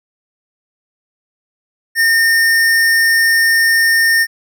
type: tone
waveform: square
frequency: 1822 Hz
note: A#6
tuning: 40 cents flat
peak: -10 dBFS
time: 1.95-4.27 s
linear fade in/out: 50 ms
effects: none